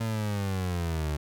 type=linear sweep; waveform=30% pulse; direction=down; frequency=114.5 to 72.9 Hz; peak=-25 dBFS; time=0-1.17 s; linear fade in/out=10 ms; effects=none